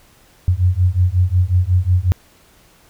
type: beating tone pair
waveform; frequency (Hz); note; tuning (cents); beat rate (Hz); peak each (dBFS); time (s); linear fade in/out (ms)
sine; 88 / 93.5; F2 / F#2; +14 / +19; 5.5; -15; 0.48-2.12; 0
effects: pink hiss -51 dBFS RMS until 2.89 s